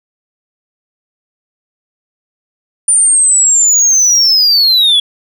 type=linear sweep; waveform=sine; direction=down; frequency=9260 to 3322 Hz; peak=-3 dBFS; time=2.88-5 s; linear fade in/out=5 ms; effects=tanh soft clip ceiling -5 dBFS